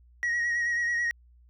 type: tone with vibrato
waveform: sine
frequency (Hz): 1896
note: A#6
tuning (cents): +29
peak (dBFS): -22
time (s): 0.23-1.11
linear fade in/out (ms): 0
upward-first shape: sine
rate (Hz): 9.2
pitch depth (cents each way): 30
effects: tanh soft clip ceiling -24 dBFS + added 60 Hz sine -54 dBFS peak until 1.49 s